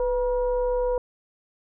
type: tone with frequency modulation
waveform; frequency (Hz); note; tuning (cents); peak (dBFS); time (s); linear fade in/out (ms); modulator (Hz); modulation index
sine; 496.9; B4; +11; -21; 0-0.98; 2; 463; 0.56
effects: none